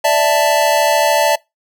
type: chord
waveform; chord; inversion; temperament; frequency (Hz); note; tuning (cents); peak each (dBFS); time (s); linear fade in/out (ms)
square; D suspended second; none; just; 587.3 / 660.7 / 881; D5 / E5 / A5; 0 / +4 / +2; -16; 0.04-1.36; 10
effects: noise-tail reverb RT60 0.2 s tail -24 dB re dry